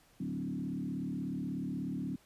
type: tone with frequency modulation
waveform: sine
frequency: 221.4 Hz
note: A3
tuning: 11 cents sharp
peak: -34 dBFS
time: 0.2-2.16 s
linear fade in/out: 5 ms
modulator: 36.5 Hz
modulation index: 2
effects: pink hiss -65 dBFS RMS until 2.25 s + resampled to 32000 Hz